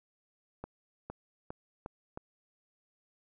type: accelerating click train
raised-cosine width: 1 ms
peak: -26 dBFS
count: 5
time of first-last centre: 0.64-2.175 s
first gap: 460 ms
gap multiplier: 0.88
effects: none